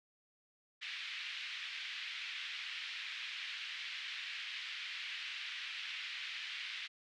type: band-pass noise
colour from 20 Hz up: pink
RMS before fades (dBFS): -44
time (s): 0.81-6.88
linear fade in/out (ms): 20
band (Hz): 2000 to 3700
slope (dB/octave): 24
effects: none